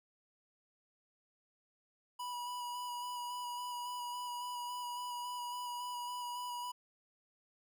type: tone with vibrato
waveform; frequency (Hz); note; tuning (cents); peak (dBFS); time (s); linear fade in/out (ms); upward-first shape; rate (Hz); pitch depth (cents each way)
square; 977; B5; -19; -40; 2.19-6.72; 10; square; 3.6; 13
effects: none